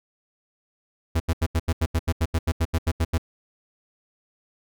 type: tone bursts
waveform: 45% pulse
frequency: 82.1 Hz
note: E2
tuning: 6 cents flat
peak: -19 dBFS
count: 16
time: 1.15-3.181 s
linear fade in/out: 10 ms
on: 51 ms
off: 81 ms
effects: none